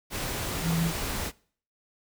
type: tone in noise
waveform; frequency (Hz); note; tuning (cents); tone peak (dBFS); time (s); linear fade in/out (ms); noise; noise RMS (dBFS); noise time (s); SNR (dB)
sine; 165.8; E3; +10; -24; 0.62-0.92; 50; pink; -32; 0.1-1.32; +5
effects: noise-tail reverb RT60 0.5 s tail -23 dB re dry